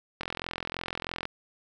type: click train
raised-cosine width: 0.3 ms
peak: -16 dBFS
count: 46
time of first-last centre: 0.21-1.254 s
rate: 43.1 Hz
effects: none